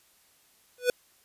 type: tone with exponential growth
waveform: square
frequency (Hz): 493.9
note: B4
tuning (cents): 0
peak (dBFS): -18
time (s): 0.78-0.9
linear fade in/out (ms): 2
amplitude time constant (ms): 26
effects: white hiss -63 dBFS RMS until 1.24 s + resampled to 32000 Hz